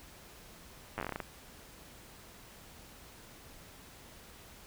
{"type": "slowing click train", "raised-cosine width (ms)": 0.5, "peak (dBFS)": -21, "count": 11, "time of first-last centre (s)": [0.98, 1.202], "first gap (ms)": 9, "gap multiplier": 1.19, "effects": ["pink hiss -54 dBFS RMS until 4.66 s"]}